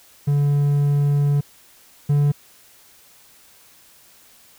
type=tone pair in turn; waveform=triangle; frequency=143.7 / 144.7 Hz; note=D3 / D3; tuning=-37 / -25 cents; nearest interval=unison; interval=12 cents; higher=second; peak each=-13 / -12 dBFS; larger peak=second; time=0.27-1.41 / 2.09-2.32 s; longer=first; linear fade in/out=10 ms; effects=white hiss -51 dBFS RMS until 4.58 s